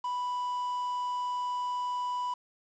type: tone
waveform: triangle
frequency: 987.8 Hz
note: B5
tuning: in tune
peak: -28 dBFS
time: 0.04-2.34 s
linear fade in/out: 5 ms
effects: resampled to 16000 Hz + 9-bit